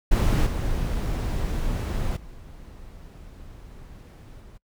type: noise with level steps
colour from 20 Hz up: brown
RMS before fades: -19 / -26 / -43 / -45 dBFS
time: 0.11-4.58 s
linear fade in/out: 10 ms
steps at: 0.46 / 2.16 / 4.4 s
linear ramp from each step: 10 ms
effects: noise-tail reverb RT60 0.1 s tail -25 dB re dry